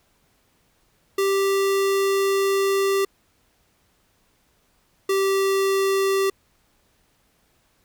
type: tone pair in turn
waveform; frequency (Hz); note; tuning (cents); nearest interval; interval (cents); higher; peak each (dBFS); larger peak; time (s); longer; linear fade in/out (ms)
square; 392 / 389.3; G4 / G4; 0 / -12; unison; 12; first; -19; neither; 1.18-3.05 / 5.09-6.3; first; 5
effects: pink hiss -64 dBFS RMS until 7.84 s